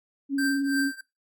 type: tone with vibrato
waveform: sine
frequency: 277.2 Hz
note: C#4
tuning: in tune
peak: -23 dBFS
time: 0.29-0.92 s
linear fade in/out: 50 ms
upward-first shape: triangle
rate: 19 Hz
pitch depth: 29 cents each way
type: tone with tremolo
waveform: square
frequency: 1568 Hz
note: G6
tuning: in tune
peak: -25 dBFS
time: 0.38-1.01 s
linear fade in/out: 5 ms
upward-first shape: triangle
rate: 3 Hz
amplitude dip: 95%
effects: noise-tail reverb RT60 0.2 s tail -19 dB re dry + Opus 48 kbps